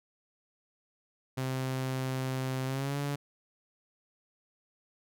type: tone with pitch glide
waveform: sawtooth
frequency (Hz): 130.81 to 142.65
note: C3 to C#3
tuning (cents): 0 to +50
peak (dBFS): -27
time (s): 1.37-3.16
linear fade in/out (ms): 10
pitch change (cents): +150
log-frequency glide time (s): 2.65-2.98
effects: none